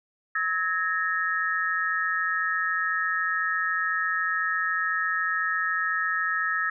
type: tone cluster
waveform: sine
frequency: 1292 / 1670 / 1844 Hz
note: E6 / G#6 / A#6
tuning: -35 / +9 / -19 cents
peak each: -28 dBFS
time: 0.35-6.7 s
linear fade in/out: 5 ms
effects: none